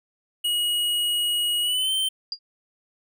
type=tone with pitch glide; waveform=square; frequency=2900 to 3108 Hz; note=F#7 to G7; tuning=-35 to -16 cents; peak=-22 dBFS; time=0.44-2.09 s; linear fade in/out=10 ms; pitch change=+119 cents; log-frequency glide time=1.62-1.92 s
type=tone with exponential decay; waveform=sine; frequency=4814 Hz; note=D8; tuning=42 cents sharp; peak=-22 dBFS; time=2.32-2.39 s; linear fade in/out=2 ms; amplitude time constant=15 ms
effects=none